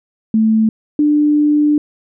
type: tone pair in turn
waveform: sine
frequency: 220 / 297.1 Hz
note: A3 / D4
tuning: 0 / +20 cents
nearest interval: perfect fourth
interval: 520 cents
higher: second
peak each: -9 dBFS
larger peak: neither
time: 0.34-0.69 / 0.99-1.78 s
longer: second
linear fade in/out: 2 ms
effects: none